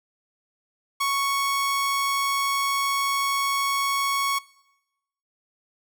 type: tone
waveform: sawtooth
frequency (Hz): 1108.7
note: C#6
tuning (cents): 0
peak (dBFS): -18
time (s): 1-4.39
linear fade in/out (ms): 10
effects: noise-tail reverb RT60 0.9 s tail -21 dB re dry